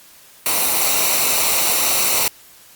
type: noise with comb filter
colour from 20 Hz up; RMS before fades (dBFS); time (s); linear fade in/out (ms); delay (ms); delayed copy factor
white; -17; 0.46-2.28; 2; 0.6; -0.6
effects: white hiss -46 dBFS RMS until 2.75 s + Opus 48 kbps